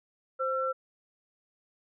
sine tone pair together, 523.3 / 1347.9 Hz, C5 / E6, 0 / +38 cents, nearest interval octave + major third, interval 1638 cents, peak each -30 / -30 dBFS, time 0.39-0.73 s, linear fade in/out 20 ms, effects none

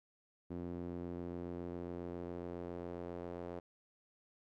sawtooth tone with band-pass filter sweep, 87.31 Hz, F2, in tune, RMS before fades -44 dBFS, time 0.5-3.6 s, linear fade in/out 10 ms, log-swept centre 290 to 500 Hz, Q 1.5, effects none

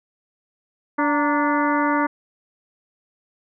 harmonic tone with a mistuned harmonic, 290.6 Hz, D4, 18 cents flat, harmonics 1 / 2 / 3 / 4 / 5 / 6 / 7, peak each -21 / -27 / -23 / -25 / -27 / -31 / -32 dBFS, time 0.98-2.07 s, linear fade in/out 10 ms, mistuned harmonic 3, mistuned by +84 cents, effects none

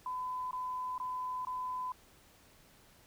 sine tone bursts, 1009 Hz, B5, 37 cents sharp, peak -35 dBFS, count 4, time 0.06-1.92 s, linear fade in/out 2 ms, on 450 ms, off 20 ms, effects pink hiss -62 dBFS RMS until 3.06 s

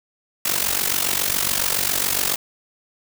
white noise with amplitude modulation, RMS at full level -18 dBFS, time 0.45-2.36 s, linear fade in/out 5 ms, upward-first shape sine, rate 47.2 Hz, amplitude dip 80%, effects none

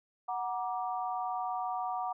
sine chord, Gb augmented, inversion none, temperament equal with one note detuned, 740 / 946.4 / 1174.7 Hz, Gb5 / Bb5 / D6, 0 / +26 / 0 cents, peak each -34 / -38 / -39 dBFS, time 0.28-2.13 s, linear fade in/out 10 ms, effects none

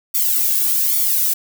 violet noise with flanger, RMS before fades -17 dBFS, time 0.14-1.34 s, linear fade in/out 10 ms, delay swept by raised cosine 0.87 to 1.83 ms, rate 1.2 Hz, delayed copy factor +0.9, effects none

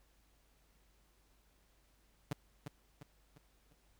sawtooth tone with echo, 144.7 Hz, D3, 25 cents flat, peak -30 dBFS, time 2.31-2.33 s, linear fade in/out 5 ms, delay 350 ms, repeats 4, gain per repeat -7 dB, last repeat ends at 3.73 s, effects added 50 Hz sine -70 dBFS peak until 3.99 s + pink hiss -73 dBFS RMS until 3.99 s

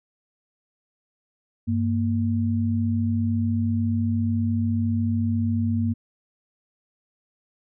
sine tone pair together, 98 / 232.1 Hz, G2 / A#3, 0 / -7 cents, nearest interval octave + minor third, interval 1493 cents, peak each -23 dBFS, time 1.67-5.94 s, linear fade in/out 20 ms, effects none

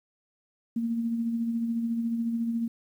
sine tone with tremolo, 231.2 Hz, A#3, 14 cents flat, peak -24 dBFS, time 0.76-2.68 s, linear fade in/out 5 ms, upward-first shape sine, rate 14 Hz, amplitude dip 40%, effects 10-bit

